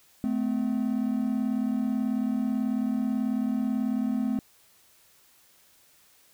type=tone pair together; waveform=triangle; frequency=217 / 255.3 Hz; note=A3 / C4; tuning=-24 / -42 cents; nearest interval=minor third; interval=282 cents; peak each=-25 dBFS; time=0.24-4.39 s; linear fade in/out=0 ms; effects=tanh soft clip ceiling -15 dBFS + white hiss -60 dBFS RMS until 6.33 s